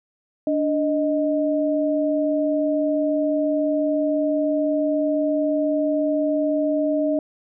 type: tone pair together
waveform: sine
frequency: 292.7 / 621.4 Hz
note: D4 / D#5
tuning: -6 / -2 cents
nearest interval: octave + minor second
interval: 1304 cents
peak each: -21 dBFS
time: 0.47-7.19 s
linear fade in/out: 2 ms
effects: none